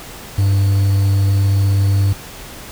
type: tone with quantisation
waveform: triangle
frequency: 98.6 Hz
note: G2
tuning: 11 cents sharp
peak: -9 dBFS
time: 0.38-2.13 s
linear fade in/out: 5 ms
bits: 6
effects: pink hiss -34 dBFS RMS until 2.71 s